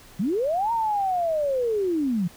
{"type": "linear two-way sweep", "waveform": "sine", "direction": "up then down", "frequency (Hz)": [163.1, 938, 163.1], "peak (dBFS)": -21, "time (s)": [0.19, 2.28], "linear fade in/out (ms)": 10, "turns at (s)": 0.72, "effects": ["pink hiss -49 dBFS RMS until 2.36 s"]}